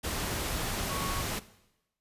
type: tone in noise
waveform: sine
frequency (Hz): 1108.7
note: C#6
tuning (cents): 0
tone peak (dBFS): -36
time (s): 0.89-1.22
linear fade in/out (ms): 20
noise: pink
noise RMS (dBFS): -33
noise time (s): 0.03-1.4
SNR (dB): -6
effects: noise-tail reverb RT60 0.9 s tail -17 dB re dry + resampled to 32000 Hz